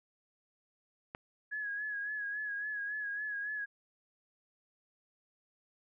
click, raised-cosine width 0.5 ms, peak -26 dBFS, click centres 1.149 s
sine tone with vibrato, 1675 Hz, G#6, 14 cents sharp, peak -35 dBFS, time 1.51-3.66 s, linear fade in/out 20 ms, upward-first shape sine, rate 3.6 Hz, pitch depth 46 cents each way
effects none

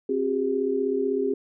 sine tone cluster, 265.8 / 369.6 / 405.6 Hz, C4 / F#4 / G#4, +27 / -2 / -41 cents, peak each -28 / -29 / -24 dBFS, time 0.09-1.34 s, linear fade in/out 5 ms, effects none

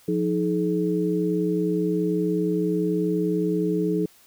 sine tone cluster, 176 / 314.9 / 426.2 Hz, F3 / D#4 / G#4, +14 / +21 / +45 cents, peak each -25 dBFS, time 0.08-4.06 s, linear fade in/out 5 ms, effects white hiss -55 dBFS RMS until 4.26 s

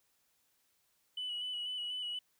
sine tone with vibrato, 2960 Hz, F#7, in tune, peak -35 dBFS, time 1.17-2.19 s, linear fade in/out 5 ms, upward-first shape square, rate 4.1 Hz, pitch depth 22 cents each way, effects tanh soft clip ceiling -33 dBFS + white hiss -75 dBFS RMS until 2.39 s

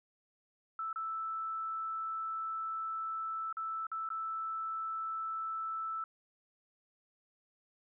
sine tone with dropouts, 1318.5 Hz, E6, in tune, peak -35 dBFS, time 0.79-6.04 s, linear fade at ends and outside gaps 2 ms, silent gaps 0.929-0.959 / 3.527-3.569 / 3.868-3.916 / 4.09-4.102 s, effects none

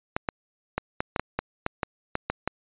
clicks, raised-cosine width 0.5 ms, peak -10 dBFS, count 12, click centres 0.165 / 0.288 / 0.78 / 1.005 / 1.162 / 1.196 / 1.39 / 1.664 / 1.832 / 2.154 / 2.3 / 2.476 s, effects resampled to 8000 Hz

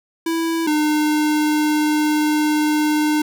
square tone pair in turn, 329.6 / 302.9 Hz, E4 / D#4, 0 / -46 cents, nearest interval minor second, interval 146 cents, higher first, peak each -19 / -16 dBFS, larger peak second, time 0.26-0.67 / 0.67-3.22 s, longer second, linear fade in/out 5 ms, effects none

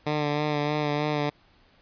10% pulse tone with vibrato, 148.7 Hz, D3, 22 cents sharp, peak -16 dBFS, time 0.06-1.3 s, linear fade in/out 10 ms, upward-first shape sine, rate 3.2 Hz, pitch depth 27 cents each way, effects pink hiss -60 dBFS RMS until 1.81 s + resampled to 11025 Hz

